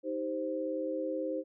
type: chord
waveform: sine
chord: C minor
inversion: first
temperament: just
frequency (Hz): 314 / 392.4 / 523.3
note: Eb4 / G4 / C5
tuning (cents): +16 / +2 / 0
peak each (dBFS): -36 / -40 / -34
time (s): 0.03-1.44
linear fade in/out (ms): 50
effects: none